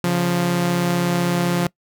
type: tone pair together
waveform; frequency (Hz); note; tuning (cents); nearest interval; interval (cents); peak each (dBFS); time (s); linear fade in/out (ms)
sawtooth; 139.2 / 175.01; C#3 / F3; +8 / +4; major third; 396; -21 / -14; 0.04-1.67; 2
effects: noise-tail reverb RT60 0.1 s tail -23 dB re dry